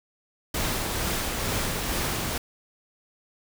pink noise with tremolo, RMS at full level -27 dBFS, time 0.54-2.38 s, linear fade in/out 5 ms, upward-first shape sine, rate 2.2 Hz, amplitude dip 25%, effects none

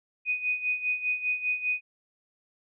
sine tone with tremolo, 2489 Hz, D#7, in tune, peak -23 dBFS, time 0.25-1.81 s, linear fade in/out 50 ms, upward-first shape sine, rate 5 Hz, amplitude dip 75%, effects none

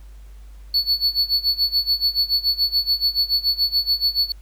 triangle tone with tremolo, 4435 Hz, C#8, in tune, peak -13 dBFS, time 0.74-4.32 s, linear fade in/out 2 ms, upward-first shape sine, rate 7 Hz, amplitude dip 90%, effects added 50 Hz sine -38 dBFS peak until 4.41 s + pink hiss -57 dBFS RMS until 4.41 s

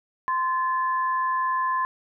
sine tone pair together, 1037.3 / 1732 Hz, C6 / A6, -15 / -28 cents, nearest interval major sixth, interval 887 cents, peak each -22 / -31 dBFS, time 0.28-1.85 s, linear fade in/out 0 ms, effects none

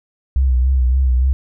sine tone with vibrato, 64.2 Hz, C2, 32 cents flat, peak -11 dBFS, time 0.36-1.33 s, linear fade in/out 0 ms, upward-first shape sine, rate 3.5 Hz, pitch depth 64 cents each way, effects none

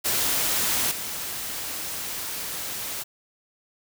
white noise with level steps, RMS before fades -24 / -32 dBFS, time 0.04-3.04 s, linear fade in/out 20 ms, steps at 0.91 s, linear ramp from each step 5 ms, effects none

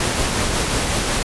pink noise with tremolo, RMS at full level -19 dBFS, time 0-1.23 s, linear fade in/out 5 ms, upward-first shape sine, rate 5.5 Hz, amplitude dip 25%, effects resampled to 24000 Hz

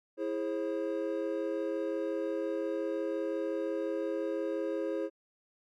triangle chord, E augmented, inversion none, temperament equal with one note detuned, 329.6 / 415.3 / 534.6 Hz, E4 / G#4 / B#4, 0 / 0 / +37 cents, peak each -33 / -34 / -33 dBFS, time 0.17-5.1 s, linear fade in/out 50 ms, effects MP3 96 kbps

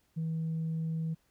sine tone, 161.5 Hz, E3, 35 cents flat, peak -29 dBFS, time 0.16-1.15 s, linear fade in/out 20 ms, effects tanh soft clip ceiling -28 dBFS + pink hiss -72 dBFS RMS until 1.3 s

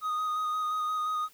triangle tone with vibrato, 1244.5 Hz, D#6, in tune, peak -26 dBFS, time 0.01-1.29 s, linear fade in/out 50 ms, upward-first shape square, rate 5.7 Hz, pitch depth 15 cents each way, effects white hiss -59 dBFS RMS until 1.33 s

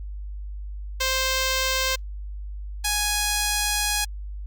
5% pulse tone pair in turn, 524 / 831.8 Hz, C5 / G#5, +2 / +2 cents, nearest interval minor sixth, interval 800 cents, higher second, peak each -10 dBFS, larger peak neither, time 1-1.96 / 2.84-4.05 s, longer second, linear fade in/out 10 ms, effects added 50 Hz sine -31 dBFS peak until 4.46 s + Opus 48 kbps

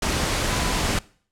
sine tone in noise, 1000 Hz, B5, 21 cents sharp, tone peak -33 dBFS, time 0.5-0.78 s, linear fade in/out 5 ms, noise pink, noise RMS -23 dBFS, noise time 0.02-0.99 s, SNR -13 dB, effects noise-tail reverb RT60 0.5 s tail -22 dB re dry + low-pass 9000 Hz 12 dB/octave

